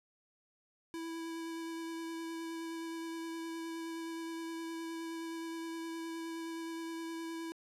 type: tone with vibrato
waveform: square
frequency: 329.6 Hz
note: E4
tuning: in tune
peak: -40 dBFS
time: 0.94-7.52 s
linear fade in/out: 0 ms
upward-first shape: sine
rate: 9.6 Hz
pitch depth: 11 cents each way
effects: low-pass 12000 Hz 12 dB/octave